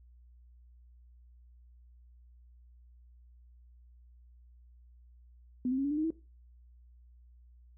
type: tone with pitch steps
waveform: sine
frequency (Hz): 250.8 / 261.8 / 273.2 / 285.1 / 297.6 / 310.6 / 324.1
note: B3 / C4 / C#4 / C#4 / D4 / D#4 / E4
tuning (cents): +27 / +1 / -25 / +49 / +23 / -3 / -29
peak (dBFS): -28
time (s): 5.65-6.105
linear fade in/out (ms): 2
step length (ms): 65
effects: noise-tail reverb RT60 0.3 s tail -18 dB re dry + added 60 Hz sine -55 dBFS peak until 7.77 s